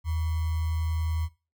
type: tone with sample-and-hold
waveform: sine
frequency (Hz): 80.5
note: E2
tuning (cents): -41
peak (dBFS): -25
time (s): 0.04-1.29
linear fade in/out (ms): 50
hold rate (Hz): 1050
effects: noise-tail reverb RT60 0.3 s tail -19 dB re dry

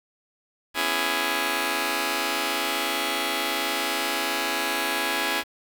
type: chord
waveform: 5% pulse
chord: C# minor seventh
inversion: third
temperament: just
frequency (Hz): 249.5 / 277.2 / 332.6 / 415.8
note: B3 / C#4 / E4 / G#4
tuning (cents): +18 / 0 / +16 / +2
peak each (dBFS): -22 / -19 / -17 / -19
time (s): 0.74-5.44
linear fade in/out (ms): 50
effects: 8-bit

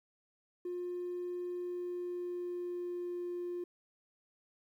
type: tone with pitch glide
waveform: triangle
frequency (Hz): 355.5 to 352.4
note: F4 to F4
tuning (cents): +31 to +16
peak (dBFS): -33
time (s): 0.65-3.64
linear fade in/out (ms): 5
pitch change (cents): -15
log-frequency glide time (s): 1.57-3.25
effects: tanh soft clip ceiling -33 dBFS + 12-bit

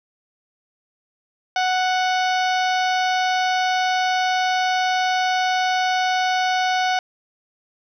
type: harmonic tone with a mistuned harmonic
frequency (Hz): 740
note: F#5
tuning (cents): 0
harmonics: 1 / 2 / 3 / 4 / 5 / 6 / 7 / 8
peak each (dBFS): -19 / -25 / -29 / -31 / -33 / -35 / -36 / -37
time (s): 1.56-6.99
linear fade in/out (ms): 2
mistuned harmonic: 5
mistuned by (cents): -18
effects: 9-bit

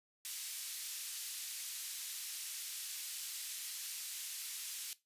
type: band-pass noise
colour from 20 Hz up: white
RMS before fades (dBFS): -44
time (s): 0.25-4.93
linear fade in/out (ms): 0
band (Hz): 2800 to 13000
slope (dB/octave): 12
effects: noise-tail reverb RT60 0.2 s tail -17 dB re dry + resampled to 32000 Hz

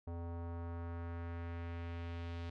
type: tone with low-pass filter sweep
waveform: square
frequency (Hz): 85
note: F2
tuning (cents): -46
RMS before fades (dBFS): -43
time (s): 0.07-2.5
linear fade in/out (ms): 5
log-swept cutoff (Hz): 790 to 3800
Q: 1.3
effects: none

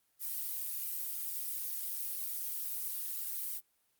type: noise with flanger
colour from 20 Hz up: violet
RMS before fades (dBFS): -38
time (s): 0.19-3.61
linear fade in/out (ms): 50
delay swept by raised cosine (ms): 1.1 to 3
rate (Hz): 3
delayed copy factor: -0.75
effects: white hiss -75 dBFS RMS until 3.99 s + Opus 32 kbps

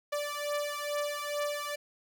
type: beating tone pair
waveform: sawtooth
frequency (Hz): 584 / 586.3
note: D5 / D5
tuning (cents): -10 / -3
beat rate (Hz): 2.3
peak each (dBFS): -31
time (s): 0.12-1.76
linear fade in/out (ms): 10
effects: none

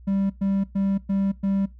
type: tone bursts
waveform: triangle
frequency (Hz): 196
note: G3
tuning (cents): 0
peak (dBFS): -18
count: 5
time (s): 0.07-1.66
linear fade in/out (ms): 10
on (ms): 230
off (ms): 110
effects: noise-tail reverb RT60 0.2 s tail -20 dB re dry + added 60 Hz sine -43 dBFS peak until 1.79 s

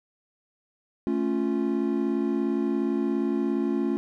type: chord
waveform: triangle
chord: A augmented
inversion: none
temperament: equal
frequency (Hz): 220 / 277.2 / 349.2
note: A3 / C#4 / E#4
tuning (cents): 0 / 0 / 0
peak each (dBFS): -26 / -25 / -26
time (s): 1.07-3.97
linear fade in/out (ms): 0
effects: none

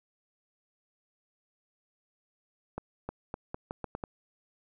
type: accelerating click train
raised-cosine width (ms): 1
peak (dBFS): -21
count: 8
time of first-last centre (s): 2.78-4.038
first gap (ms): 310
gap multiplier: 0.81
effects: none

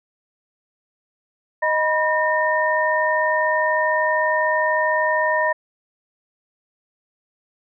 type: tone cluster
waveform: sine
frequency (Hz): 622 / 975 / 1828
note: D#5 / B5 / A#6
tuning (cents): -1 / -23 / -34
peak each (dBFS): -21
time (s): 1.62-5.53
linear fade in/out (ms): 10
effects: none

